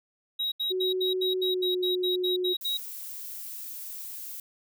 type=tone bursts; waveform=triangle; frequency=3823 Hz; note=A#7; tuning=43 cents sharp; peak=-25 dBFS; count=12; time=0.39-2.775 s; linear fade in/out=10 ms; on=130 ms; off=75 ms
type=tone with pitch glide; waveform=sine; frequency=371.3 to 364.1 Hz; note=F#4 to F#4; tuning=+6 to -28 cents; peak=-26 dBFS; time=0.7-2.54 s; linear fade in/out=20 ms; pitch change=-34 cents; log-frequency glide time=1.41-1.71 s
type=noise; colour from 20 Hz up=violet; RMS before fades=-39 dBFS; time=2.61-4.4 s; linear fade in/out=2 ms
effects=none